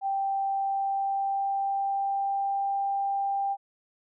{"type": "tone with pitch glide", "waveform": "sine", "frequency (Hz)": [784, 792.2], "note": ["G5", "G5"], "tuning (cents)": [0, 18], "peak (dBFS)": -25, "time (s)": [0.01, 3.57], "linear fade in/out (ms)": 50, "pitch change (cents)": 18, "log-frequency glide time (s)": [0.46, 2.77], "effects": []}